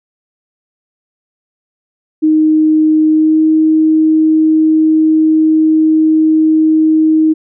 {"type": "tone with pitch glide", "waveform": "sine", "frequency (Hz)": [311.3, 314.6], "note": ["D#4", "D#4"], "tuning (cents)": [1, 19], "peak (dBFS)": -6, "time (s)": [2.22, 7.34], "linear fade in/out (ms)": 20, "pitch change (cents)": 18, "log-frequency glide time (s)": [3.1, 3.42], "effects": []}